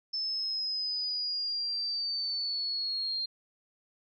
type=linear sweep; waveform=sine; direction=down; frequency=5274 to 4186 Hz; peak=-30 dBFS; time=0.13-3.26 s; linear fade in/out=10 ms; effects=none

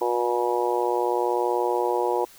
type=harmonic tone; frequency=120.6 Hz; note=B2; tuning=41 cents flat; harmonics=3 / 4 / 5 / 6 / 7 / 8; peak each=-26 / -26 / -32 / -32 / -28 / -29 dBFS; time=0.01-2.25 s; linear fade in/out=5 ms; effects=white hiss -50 dBFS RMS until 2.38 s

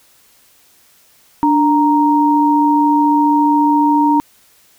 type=tone pair together; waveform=sine; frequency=294 / 932.3 Hz; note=D4 / A#5; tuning=+2 / 0 cents; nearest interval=octave + minor sixth; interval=1998 cents; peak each=-12 dBFS; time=1.43-4.2 s; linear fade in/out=0 ms; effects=white hiss -51 dBFS RMS until 4.78 s

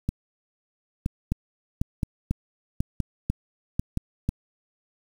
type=two click trains; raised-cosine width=5 ms; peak=-11 / -12 dBFS; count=7 / 5; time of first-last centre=1.32-4.29 / 0.09-3.973 s; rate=2.02 / 1.03 Hz; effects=7-bit

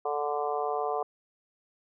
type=harmonic tone; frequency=146.83 Hz; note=D3; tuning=in tune; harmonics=3 / 4 / 5 / 6 / 7 / 8; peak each=-32 / -37 / -31 / -42 / -36 / -39 dBFS; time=0.05-1.03 s; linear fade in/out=5 ms; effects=none

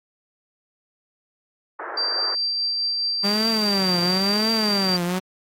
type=band-pass noise; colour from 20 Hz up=white; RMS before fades=-32 dBFS; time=1.79-2.35 s; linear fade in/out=5 ms; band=350 to 1700 Hz; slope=48 dB/octave
type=tone with tremolo; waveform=sine; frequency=4699 Hz; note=D8; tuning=in tune; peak=-20 dBFS; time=1.97-4.97 s; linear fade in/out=5 ms; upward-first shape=triangle; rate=4.8 Hz; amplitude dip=25%
type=tone with vibrato; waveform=sawtooth; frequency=198.1 Hz; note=G3; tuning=18 cents sharp; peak=-18 dBFS; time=3.23-5.2 s; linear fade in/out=20 ms; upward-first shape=triangle; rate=0.97 Hz; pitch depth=240 cents each way
effects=AAC 48 kbps

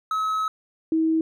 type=tone pair in turn; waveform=triangle / sine; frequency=1285 / 321.2 Hz; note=E6 / E4; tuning=-45 / -45 cents; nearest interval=2 octaves; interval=2400 cents; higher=first; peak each=-20 / -18 dBFS; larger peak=second; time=0.11-0.48 / 0.92-1.21 s; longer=first; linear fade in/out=2 ms; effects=none

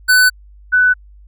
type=tone pair in turn; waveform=square / sine; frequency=1500 / 1494.8 Hz; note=F#6 / F#6; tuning=+23 / +17 cents; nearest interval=unison; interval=6 cents; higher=first; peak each=-8 dBFS; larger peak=neither; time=0.08-0.3 / 0.72-0.94 s; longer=neither; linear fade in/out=20 ms; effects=added 50 Hz sine -39 dBFS peak until 1.27 s

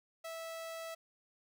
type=tone; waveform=sawtooth; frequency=655 Hz; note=E5; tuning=11 cents flat; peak=-38 dBFS; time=0.24-0.95 s; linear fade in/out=10 ms; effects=none

